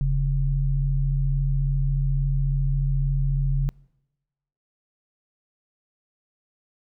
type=tone pair together; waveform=sine; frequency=41.15 / 137.6 Hz; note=E1 / C#3; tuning=-2 / -12 cents; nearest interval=octave + major sixth; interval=2090 cents; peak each=-22 dBFS; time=0.01-3.69 s; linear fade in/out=0 ms; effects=noise-tail reverb RT60 1.0 s tail -25 dB re dry